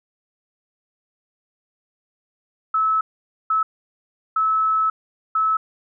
sine tone bursts at uneven times, 1300 Hz, E6, 24 cents flat, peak -16 dBFS, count 4, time 2.74-3.01 / 3.5-3.63 / 4.36-4.9 / 5.35-5.57 s, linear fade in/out 5 ms, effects none

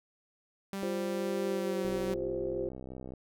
sawtooth tone with pitch glide, 196 to 190.09 Hz, G3 to F#3, 0 to +47 cents, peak -31 dBFS, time 0.73-2.14 s, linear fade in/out 0 ms, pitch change -53 cents, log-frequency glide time 1.45-1.83 s
sine chord, F suspended second, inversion none, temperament just, 349.2 / 392.9 / 523.8 Hz, F4 / G4 / C5, 0 / +4 / +2 cents, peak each -36 dBFS, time 0.83-2.69 s, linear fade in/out 0 ms
click train, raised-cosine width 2 ms, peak -30 dBFS, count 84, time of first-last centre 1.85-3.137 s, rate 64.5 Hz
effects none

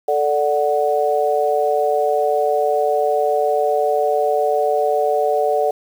sine chord, D major, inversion second, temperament equal, 440 / 587.3 / 740 Hz, A4 / D5 / F#5, 0 / 0 / 0 cents, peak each -19 dBFS, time 0.08-5.71 s, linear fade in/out 5 ms, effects 7-bit

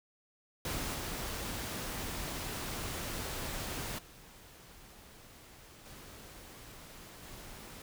pink noise with level steps, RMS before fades -37 / -39 / -55 / -51 / -49 dBFS, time 0.65-7.82 s, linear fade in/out 2 ms, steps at 0.94 / 3.98 / 5.85 / 7.22 s, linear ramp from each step 10 ms, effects none

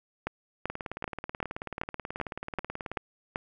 two click trains, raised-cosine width 0.5 ms, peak -15 / -20 dBFS, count 9 / 43, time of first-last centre 0.27-3.359 / 0.7-2.97 s, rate 2.59 / 18.5 Hz, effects none

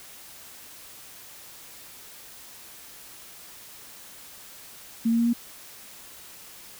sine tone with pitch steps, 228.3 / 231.1 / 233.9 / 236.8 Hz, A#3 / A#3 / A#3 / A#3, -36 / -15 / +6 / +27 cents, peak -19 dBFS, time 5.05-5.334 s, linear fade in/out 10 ms, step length 71 ms, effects white hiss -46 dBFS RMS until 6.79 s

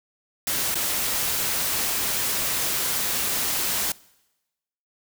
white noise with dropouts, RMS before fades -25 dBFS, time 0.47-3.92 s, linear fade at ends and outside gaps 2 ms, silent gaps 0.744-0.754 s, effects noise-tail reverb RT60 1.0 s tail -23 dB re dry

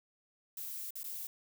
violet noise with dropouts, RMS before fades -42 dBFS, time 0.57-1.27 s, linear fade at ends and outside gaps 2 ms, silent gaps 0.906-0.955 / 1.032-1.042 s, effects none

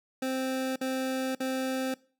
25% pulse tone bursts, 261.6 Hz, C4, in tune, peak -25 dBFS, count 3, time 0.22-1.942 s, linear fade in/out 5 ms, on 540 ms, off 51 ms, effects noise-tail reverb RT60 0.4 s tail -22 dB re dry

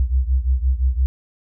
sine beating tone pair, 62.4 / 68.2 Hz, B1 / C#2, +19 / -28 cents, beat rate 5.8 Hz, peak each -17 / -20 dBFS, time 0-1.06 s, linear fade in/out 0 ms, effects none

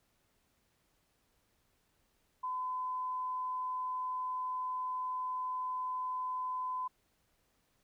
sine tone, 1014 Hz, B5, 45 cents sharp, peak -34 dBFS, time 2.43-6.88 s, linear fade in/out 10 ms, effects pink hiss -75 dBFS RMS until 7.83 s

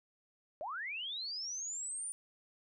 sine linear sweep, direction up, 562 to 9400 Hz, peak -38 dBFS, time 0.61-2.12 s, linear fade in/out 0 ms, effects none

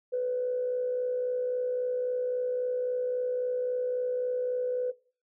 sine tone with amplitude modulation, 499.1 Hz, B4, 18 cents sharp, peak -24 dBFS, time 0.12-4.92 s, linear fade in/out 20 ms, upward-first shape sine, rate 63.7 Hz, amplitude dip 40%, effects noise-tail reverb RT60 0.4 s tail -20 dB re dry + tanh soft clip ceiling -20 dBFS

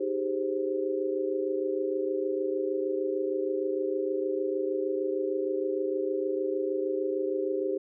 sine chord, Ab major seventh, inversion second, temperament equal with one note detuned, 311.1 / 388.8 / 415.3 / 523.3 Hz, Eb4 / G4 / Ab4 / C5, 0 / -14 / 0 / 0 cents, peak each -35 / -29 / -35 / -33 dBFS, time 0-7.78 s, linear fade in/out 10 ms, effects none

